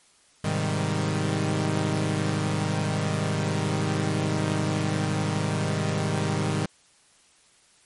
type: chord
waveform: sawtooth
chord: Ab major seventh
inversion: none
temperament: equal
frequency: 103.83 / 130.81 / 155.56 / 196 Hz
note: Ab2 / C3 / Eb3 / G3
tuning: 0 / 0 / 0 / 0 cents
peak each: -25 / -28 / -23 / -27 dBFS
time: 0.44-6.66 s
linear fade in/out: 5 ms
effects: white hiss -59 dBFS RMS until 7.85 s + MP3 48 kbps